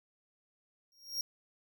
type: tone with exponential growth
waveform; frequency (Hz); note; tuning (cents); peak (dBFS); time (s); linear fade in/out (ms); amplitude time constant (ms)
45% pulse; 5588; F8; 0; -30; 0.92-1.21; 1; 62
effects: none